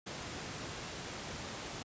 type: noise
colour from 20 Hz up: pink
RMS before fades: -42 dBFS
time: 0.06-1.83 s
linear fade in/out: 10 ms
effects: high-pass 80 Hz 12 dB/octave + resampled to 16000 Hz